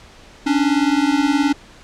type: beating tone pair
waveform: square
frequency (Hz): 277.2 / 296.2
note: C#4 / D4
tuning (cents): 0 / +15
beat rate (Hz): 19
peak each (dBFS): -18 / -18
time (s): 0.46-1.53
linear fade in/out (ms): 10
effects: pink hiss -44 dBFS RMS until 1.83 s + low-pass 6000 Hz 12 dB/octave